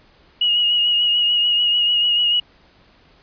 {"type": "tone with vibrato", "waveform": "sine", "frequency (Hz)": 2887, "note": "F#7", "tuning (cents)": -43, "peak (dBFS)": -14, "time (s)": [0.41, 2.4], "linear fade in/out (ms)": 5, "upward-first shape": "sine", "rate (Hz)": 6.8, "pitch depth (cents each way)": 27, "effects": ["pink hiss -53 dBFS RMS until 3.22 s", "resampled to 11025 Hz"]}